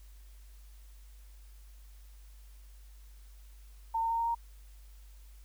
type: tone with pitch steps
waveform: sine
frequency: 906 / 912.3 / 918.6 / 925 / 931.5 Hz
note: A#5 / A#5 / A#5 / A#5 / A#5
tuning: -50 / -38 / -26 / -14 / -2 cents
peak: -28 dBFS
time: 3.94-4.35 s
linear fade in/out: 10 ms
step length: 82 ms
effects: added 50 Hz sine -50 dBFS peak until 5.44 s + white hiss -65 dBFS RMS until 5.44 s